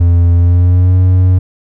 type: tone with pitch glide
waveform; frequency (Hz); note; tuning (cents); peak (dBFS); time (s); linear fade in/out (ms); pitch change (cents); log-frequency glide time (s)
triangle; 86.2 to 91.85; F2 to F#2; -22 to -12; -3; 0-1.39; 10; +110; 0.35-0.96
effects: none